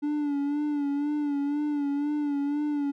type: tone with vibrato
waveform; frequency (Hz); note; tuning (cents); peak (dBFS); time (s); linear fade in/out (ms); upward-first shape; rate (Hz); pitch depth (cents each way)
triangle; 290; D4; -22; -23; 0.02-2.92; 20; sine; 2; 48
effects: none